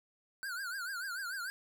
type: tone with vibrato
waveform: square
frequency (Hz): 1500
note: F#6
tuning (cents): +23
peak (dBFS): -38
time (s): 0.43-1.5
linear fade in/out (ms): 0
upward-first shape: triangle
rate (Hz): 6.8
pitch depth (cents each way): 170
effects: none